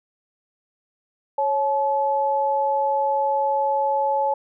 sine tone pair together, 551.9 / 860 Hz, C#5 / A5, -8 / -40 cents, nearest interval minor sixth, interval 768 cents, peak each -23 / -20 dBFS, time 1.38-4.34 s, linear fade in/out 5 ms, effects none

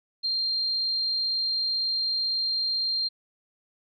sine tone, 4186 Hz, C8, in tune, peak -24 dBFS, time 0.23-3.09 s, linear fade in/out 20 ms, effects none

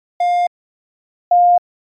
triangle / sine tone pair in turn, 706 / 706 Hz, F5 / F5, +19 / +19 cents, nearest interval unison, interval 0 cents, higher neither, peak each -10 / -7 dBFS, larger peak second, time 0.2-0.47 / 1.31-1.58 s, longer neither, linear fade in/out 5 ms, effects MP3 48 kbps

